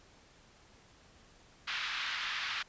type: band-pass noise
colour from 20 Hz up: pink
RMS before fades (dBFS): -37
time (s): 1.67-2.63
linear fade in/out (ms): 10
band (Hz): 1300 to 4200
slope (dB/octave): 24
effects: pink hiss -61 dBFS RMS until 2.68 s + resampled to 16000 Hz